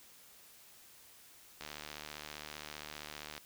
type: click train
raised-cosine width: 0.2 ms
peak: -26 dBFS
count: 134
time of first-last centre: 1.61-3.379 s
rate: 75.2 Hz
effects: white hiss -59 dBFS RMS until 3.45 s